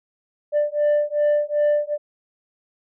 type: beating tone pair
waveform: sine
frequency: 590 / 592.6 Hz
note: D5 / D5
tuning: +8 / +15 cents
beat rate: 2.6 Hz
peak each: -18 / -18 dBFS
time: 0.52-1.98 s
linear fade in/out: 50 ms
effects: tanh soft clip ceiling -14 dBFS